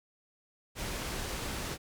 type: low-pass noise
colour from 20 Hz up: pink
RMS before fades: -37 dBFS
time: 0.75-1.78 s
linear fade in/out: 50 ms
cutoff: 11000 Hz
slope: 12 dB/octave
effects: none